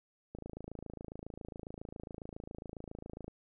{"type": "click train", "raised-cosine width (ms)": 2, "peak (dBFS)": -30, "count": 81, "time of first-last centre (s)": [0.35, 3.28], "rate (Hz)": 27.3, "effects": []}